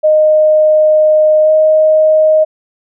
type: tone with pitch glide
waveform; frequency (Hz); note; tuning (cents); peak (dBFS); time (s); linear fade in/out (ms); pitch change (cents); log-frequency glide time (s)
sine; 617 to 623.4; D#5 to D#5; -15 to +3; -5; 0.03-2.45; 20; +18; 1.43-1.5
effects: none